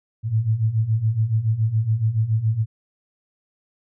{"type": "beating tone pair", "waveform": "sine", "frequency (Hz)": [106.5, 113.6], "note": ["G#2", "A#2"], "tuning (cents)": [44, -44], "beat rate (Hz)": 7.1, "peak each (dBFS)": [-23, -19], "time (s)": [0.23, 2.66], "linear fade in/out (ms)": 50, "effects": []}